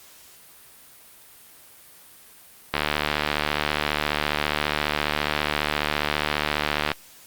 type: click train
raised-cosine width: 0.3 ms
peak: -5 dBFS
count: 313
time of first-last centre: 2.74-6.917 s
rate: 74.7 Hz
effects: white hiss -49 dBFS RMS until 7.26 s + Opus 48 kbps